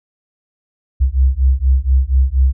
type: beating tone pair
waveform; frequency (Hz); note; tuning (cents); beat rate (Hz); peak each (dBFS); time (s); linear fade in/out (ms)
sine; 63.8 / 68; C2 / C#2; -43 / -33; 4.2; -13; 1-2.53; 20
effects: none